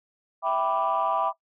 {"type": "chord", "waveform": "sine", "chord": "E minor seventh", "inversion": "none", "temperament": "equal", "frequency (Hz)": [659.3, 784, 987.8, 1174.7], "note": ["E5", "G5", "B5", "D6"], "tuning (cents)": [0, 0, 0, 0], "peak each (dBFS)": -27, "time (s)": [0.42, 1.33], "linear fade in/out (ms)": 50, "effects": ["noise-tail reverb RT60 0.1 s tail -19 dB re dry", "tanh soft clip ceiling -15 dBFS"]}